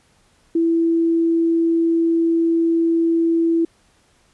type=tone; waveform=sine; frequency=331.8 Hz; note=E4; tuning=11 cents sharp; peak=-14 dBFS; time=0.55-3.65 s; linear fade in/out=5 ms; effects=pink hiss -58 dBFS RMS until 4.33 s + resampled to 24000 Hz